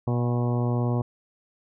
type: harmonic tone with a mistuned harmonic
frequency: 121.2 Hz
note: B2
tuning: 32 cents flat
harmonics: 1 / 2 / 3 / 4 / 5 / 6 / 7 / 8 / 9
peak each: -23 / -29 / -33 / -35 / -37 / -39 / -40 / -41 / -42 dBFS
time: 0.07-1.02 s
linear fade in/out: 5 ms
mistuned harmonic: 7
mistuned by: -35 cents
effects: none